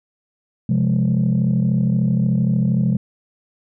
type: chord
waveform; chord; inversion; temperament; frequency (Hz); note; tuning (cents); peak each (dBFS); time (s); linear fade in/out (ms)
sine; F minor; second; equal; 130.81 / 174.61 / 207.7; C3 / F3 / Ab3; 0 / 0 / 0; -17 / -18 / -18; 0.69-2.97; 5
effects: tanh soft clip ceiling -10 dBFS